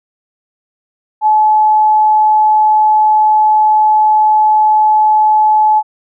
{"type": "tone", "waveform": "sine", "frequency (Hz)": 858, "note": "A5", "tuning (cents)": -44, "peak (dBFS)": -6, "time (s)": [1.21, 5.83], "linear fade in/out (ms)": 50, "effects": []}